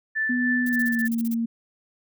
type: tone with tremolo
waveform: sine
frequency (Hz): 1760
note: A6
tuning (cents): 0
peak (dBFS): -21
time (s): 0.15-1.08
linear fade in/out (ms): 20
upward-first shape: triangle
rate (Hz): 3.4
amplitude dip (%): 50
type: tone with pitch glide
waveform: sine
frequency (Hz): 246.9 to 230.4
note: B3 to A#3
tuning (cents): 0 to -20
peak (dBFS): -22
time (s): 0.29-1.46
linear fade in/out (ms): 10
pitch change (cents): -120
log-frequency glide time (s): 0.67-1.06
type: noise bursts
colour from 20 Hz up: violet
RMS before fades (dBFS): -36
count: 11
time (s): 0.66-1.344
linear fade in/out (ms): 5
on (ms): 34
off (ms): 31
effects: none